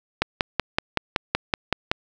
click train, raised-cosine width 0.3 ms, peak -3 dBFS, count 10, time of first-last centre 0.22-1.915 s, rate 5.31 Hz, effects none

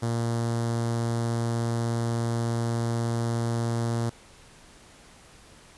sawtooth tone with notch filter, 116.54 Hz, A#2, in tune, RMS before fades -27 dBFS, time 0.02-4.1 s, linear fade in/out 10 ms, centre 2500 Hz, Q 0.84, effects pink hiss -52 dBFS RMS until 5.77 s + resampled to 24000 Hz

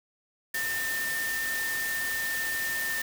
sine tone in noise, 1804 Hz, A6, 43 cents sharp, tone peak -29 dBFS, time 0.54-3.02 s, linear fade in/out 5 ms, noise white, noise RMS -35 dBFS, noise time 0.54-3.02 s, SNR +3 dB, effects none

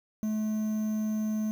triangle tone with quantisation, 215.5 Hz, A3, 36 cents flat, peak -25 dBFS, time 0.23-1.51 s, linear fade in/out 0 ms, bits 8, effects none

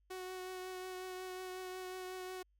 sawtooth tone with vibrato, 370 Hz, F#4, in tune, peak -39 dBFS, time 0.1-2.43 s, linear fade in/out 10 ms, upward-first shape triangle, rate 5.5 Hz, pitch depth 17 cents each way, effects added 50 Hz sine -70 dBFS peak until 2.59 s

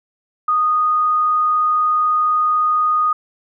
sine tone, 1237 Hz, D#6, 10 cents flat, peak -13 dBFS, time 0.48-3.13 s, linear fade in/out 5 ms, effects none

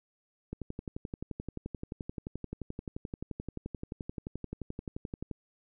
click train, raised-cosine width 3 ms, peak -24 dBFS, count 56, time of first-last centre 0.53-5.313 s, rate 11.5 Hz, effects none

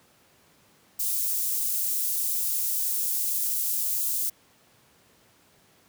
white high-pass noise, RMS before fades -27 dBFS, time 0.99-4.3 s, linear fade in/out 10 ms, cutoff 8800 Hz, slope 12 dB/octave, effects pink hiss -60 dBFS RMS until 5.88 s + high-pass 100 Hz 12 dB/octave

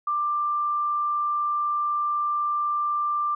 sine tone, 1184 Hz, D6, 14 cents sharp, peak -22 dBFS, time 0.07-3.35 s, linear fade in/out 5 ms, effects none

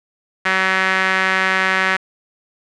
sawtooth tone with band-pass filter, 189 Hz, F#3, 37 cents sharp, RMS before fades -17 dBFS, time 0.45-1.97 s, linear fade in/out 10 ms, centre 1800 Hz, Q 2.7, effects resampled to 22050 Hz + 7-bit

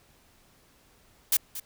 blue noise with echo, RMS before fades -22 dBFS, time 1.32-1.37 s, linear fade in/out 5 ms, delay 230 ms, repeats 1, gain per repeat -14 dB, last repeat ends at 1.6 s, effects pink hiss -61 dBFS RMS until 1.65 s

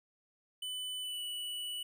square tone with pitch glide, 3000 to 2955 Hz, F#7 to F#7, +23 to -3 cents, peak -38 dBFS, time 0.62-1.83 s, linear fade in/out 5 ms, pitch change -26 cents, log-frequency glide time 1.02-1.22 s, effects none

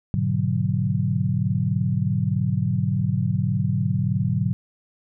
sine chord, G# half-diminished seventh, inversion none, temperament equal, 103.83 / 123.47 / 146.83 / 185 Hz, G#2 / B2 / D3 / F#3, 0 / 0 / 0 / 0 cents, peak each -25 dBFS, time 0.14-4.53 s, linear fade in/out 0 ms, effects none

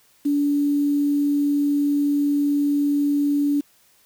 sine tone with quantisation, 288.1 Hz, D4, 33 cents flat, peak -17 dBFS, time 0.25-3.61 s, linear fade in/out 10 ms, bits 7, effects white hiss -58 dBFS RMS until 4.05 s

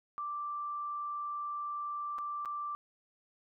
sine tone with dropouts, 1174.7 Hz, D6, in tune, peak -35 dBFS, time 0.18-2.75 s, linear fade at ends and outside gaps 0 ms, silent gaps 2.183-2.187 / 2.45-2.457 s, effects none

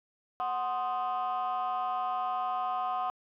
sine chord, C diminished, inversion second, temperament equal, 740 / 1046.5 / 1244.5 Hz, Gb5 / C6 / Eb6, 0 / 0 / 0 cents, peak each -30 / -33 / -34 dBFS, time 0.4-3.1 s, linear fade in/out 0 ms, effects tanh soft clip ceiling -25 dBFS

